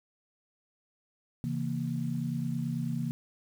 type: chord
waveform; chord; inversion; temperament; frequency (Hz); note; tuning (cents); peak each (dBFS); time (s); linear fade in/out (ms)
sine; A# diminished; first; equal with one note detuned; 135.43 / 164.81 / 233.1; C#3 / E3 / A#3; -40 / 0 / 0; -34; 1.44-3.11; 0
effects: 9-bit